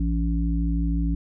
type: harmonic tone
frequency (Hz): 56.6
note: A1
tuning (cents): +50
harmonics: 1 / 3 / 5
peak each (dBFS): -22 / -27 / -29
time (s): 0-1.15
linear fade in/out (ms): 5
effects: none